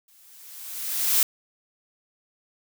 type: noise with exponential growth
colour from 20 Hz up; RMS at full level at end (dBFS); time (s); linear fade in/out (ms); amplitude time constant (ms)
blue; -18; 0.08-1.23; 2; 250
effects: none